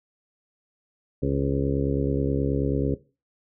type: harmonic tone with a mistuned harmonic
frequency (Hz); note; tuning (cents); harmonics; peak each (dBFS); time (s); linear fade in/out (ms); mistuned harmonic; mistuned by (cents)
69.3; C#2; 0; 1 / 2 / 3 / 4 / 5 / 6 / 7 / 8; -30 / -26 / -35 / -27 / -34 / -29 / -33 / -35; 1.22-2.95; 10; 8; -31
effects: noise-tail reverb RT60 0.3 s tail -17 dB re dry